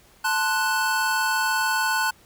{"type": "chord", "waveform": "square", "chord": "F# diminished", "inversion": "first", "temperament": "equal", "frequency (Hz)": [880, 1046.5, 1480], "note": ["A5", "C6", "F#6"], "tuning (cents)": [0, 0, 0], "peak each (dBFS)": [-26, -30, -24], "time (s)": [0.24, 2.11], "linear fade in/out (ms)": 10, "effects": ["pink hiss -55 dBFS RMS until 2.25 s"]}